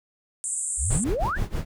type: band-pass noise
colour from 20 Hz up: white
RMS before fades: -29 dBFS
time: 0.44-1.04 s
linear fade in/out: 0 ms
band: 7400 to 9300 Hz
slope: 96 dB/octave
type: exponential sweep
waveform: sine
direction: up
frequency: 50.2 to 1975.5 Hz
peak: -24 dBFS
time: 0.77-1.39 s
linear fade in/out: 50 ms
type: noise with tremolo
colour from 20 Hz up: brown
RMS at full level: -25 dBFS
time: 0.9-1.65 s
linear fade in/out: 5 ms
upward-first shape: sine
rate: 6.3 Hz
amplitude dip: 90%
effects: none